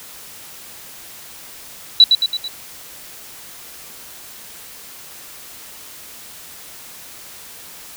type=tone with echo; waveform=sine; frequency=3943 Hz; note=B7; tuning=4 cents flat; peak=-3 dBFS; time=2-2.04 s; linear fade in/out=2 ms; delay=110 ms; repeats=4; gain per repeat=-5 dB; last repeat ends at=2.48 s; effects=white hiss -38 dBFS RMS until 7.96 s